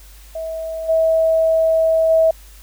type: tone with level steps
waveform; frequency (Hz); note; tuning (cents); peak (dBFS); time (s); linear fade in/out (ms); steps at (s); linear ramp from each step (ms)
sine; 647; E5; -32; -23 / -12 / -10; 0.35-2.31; 5; 0.88 / 2.09; 20
effects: added 50 Hz sine -40 dBFS peak until 2.62 s + white hiss -47 dBFS RMS until 2.62 s